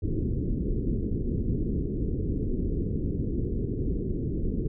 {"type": "low-pass noise", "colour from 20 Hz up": "pink", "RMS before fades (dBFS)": -28, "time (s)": [0.02, 4.68], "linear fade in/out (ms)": 10, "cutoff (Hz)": 420, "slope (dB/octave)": 48, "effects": []}